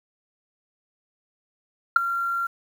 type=tone with ADSR envelope; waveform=sine; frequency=1377 Hz; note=F6; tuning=25 cents flat; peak=-6 dBFS; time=1.96-2.47 s; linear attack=4 ms; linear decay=10 ms; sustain=-17 dB; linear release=7 ms; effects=tanh soft clip ceiling -5 dBFS + 8-bit